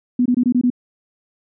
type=tone bursts; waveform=sine; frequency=246.9 Hz; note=B3; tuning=in tune; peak=-12 dBFS; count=6; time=0.19-0.702 s; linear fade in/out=5 ms; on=67 ms; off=22 ms; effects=none

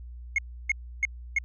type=tone bursts; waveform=triangle; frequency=2163 Hz; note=C#7; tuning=43 cents flat; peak=-19 dBFS; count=4; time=0.36-1.386 s; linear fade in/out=2 ms; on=24 ms; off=310 ms; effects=added 60 Hz sine -39 dBFS peak until 1.44 s + resampled to 16000 Hz

